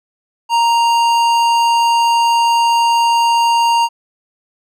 sine tone with tanh clipping, 932.3 Hz, A#5, in tune, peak -12 dBFS, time 0.49-3.89 s, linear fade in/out 50 ms, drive 16 dB, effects none

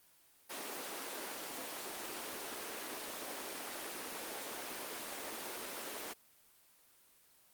pink high-pass noise, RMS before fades -43 dBFS, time 0.49-6.14 s, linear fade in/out 20 ms, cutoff 280 Hz, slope 24 dB/octave, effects white hiss -66 dBFS RMS until 7.53 s + Opus 24 kbps

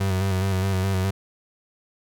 35% pulse tone with vibrato, 95.3 Hz, G2, 48 cents flat, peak -19 dBFS, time 0-1.11 s, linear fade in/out 10 ms, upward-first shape square, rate 4.8 Hz, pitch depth 34 cents each way, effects none

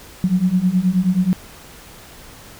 sine beating tone pair, 178 / 187.4 Hz, F3 / F#3, +33 / +22 cents, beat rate 9.4 Hz, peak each -18 / -16 dBFS, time 0.24-1.33 s, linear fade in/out 0 ms, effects pink hiss -41 dBFS RMS until 2.59 s

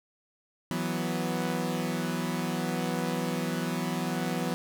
sawtooth chord, E suspended second, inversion none, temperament equal, 164.81 / 185 / 246.9 Hz, E3 / F#3 / B3, 0 / 0 / 0 cents, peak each -29 dBFS, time 0.71-4.54 s, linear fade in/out 0 ms, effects none

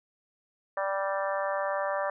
harmonic tone with a mistuned harmonic, 195.4 Hz, G3, 5 cents flat, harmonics 3 / 4 / 5 / 6 / 7 / 8 / 9, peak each -30 / -36 / -36 / -35 / -42 / -40 / -39 dBFS, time 0.77-2.1 s, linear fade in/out 2 ms, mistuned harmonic 9, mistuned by +18 cents, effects none

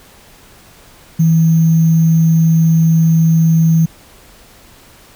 sine tone with sample-and-hold, 162.7 Hz, E3, 22 cents flat, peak -7 dBFS, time 1.19-3.86 s, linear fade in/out 10 ms, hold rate 6300 Hz, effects pink hiss -43 dBFS RMS until 5.15 s

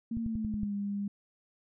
sine tone with pitch glide, 229.1 to 201.8 Hz, A#3 to G#3, -30 to -49 cents, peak -31 dBFS, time 0.11-1.08 s, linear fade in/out 5 ms, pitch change -219 cents, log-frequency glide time 0.22-0.74 s
click train, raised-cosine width 5 ms, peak -25 dBFS, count 6, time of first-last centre 0.17-0.633 s, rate 10.8 Hz
effects none

